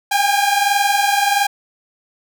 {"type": "tone pair together", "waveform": "sawtooth", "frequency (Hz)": [796, 817.4], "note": ["G5", "G#5"], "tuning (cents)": [26, -28], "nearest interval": "unison", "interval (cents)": 46, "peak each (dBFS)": -13, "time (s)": [0.11, 1.47], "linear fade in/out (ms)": 10, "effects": []}